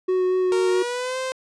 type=tone with vibrato; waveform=triangle; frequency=369.1 Hz; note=F#4; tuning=4 cents flat; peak=-16 dBFS; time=0.08-0.83 s; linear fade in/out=10 ms; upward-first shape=sine; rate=4.3 Hz; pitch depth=10 cents each way
type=tone with pitch glide; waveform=sawtooth; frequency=462.9 to 519.6 Hz; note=A#4 to C5; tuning=-12 to -12 cents; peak=-21 dBFS; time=0.52-1.32 s; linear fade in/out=0 ms; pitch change=+200 cents; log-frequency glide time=0.68-1.18 s
effects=resampled to 22050 Hz